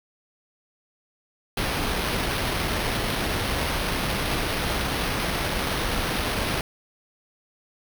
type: noise with sample-and-hold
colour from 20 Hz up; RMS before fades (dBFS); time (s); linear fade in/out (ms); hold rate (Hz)
pink; -26; 1.57-6.61; 2; 7350
effects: none